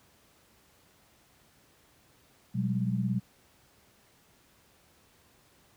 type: tone cluster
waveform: sine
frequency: 123.8 / 184.7 / 202.1 Hz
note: B2 / F#3 / G#3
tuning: +5 / -3 / -47 cents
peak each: -30 / -31 / -32 dBFS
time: 2.54-3.2 s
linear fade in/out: 20 ms
effects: pink hiss -63 dBFS RMS until 5.76 s + high-pass 60 Hz 12 dB/octave